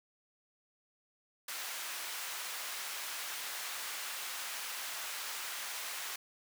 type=high-pass noise; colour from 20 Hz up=pink; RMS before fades=-41 dBFS; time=1.48-6.16 s; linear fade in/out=5 ms; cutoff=1200 Hz; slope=12 dB/octave; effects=none